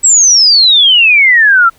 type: exponential sweep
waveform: sine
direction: down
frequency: 7902 to 1318.5 Hz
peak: -3 dBFS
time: 0.03-1.7 s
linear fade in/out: 20 ms
effects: pink hiss -47 dBFS RMS until 1.78 s